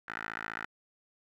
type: tone with band-pass filter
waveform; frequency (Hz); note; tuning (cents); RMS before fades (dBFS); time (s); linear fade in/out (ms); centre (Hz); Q
10% pulse; 55; A1; 0; -40; 0.08-0.66; 5; 1600; 4.5
effects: none